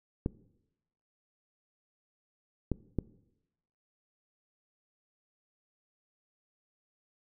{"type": "clicks", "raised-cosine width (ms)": 3, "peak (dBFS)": -16, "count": 3, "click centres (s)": [0.261, 2.717, 2.987], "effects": ["noise-tail reverb RT60 0.9 s tail -20 dB re dry"]}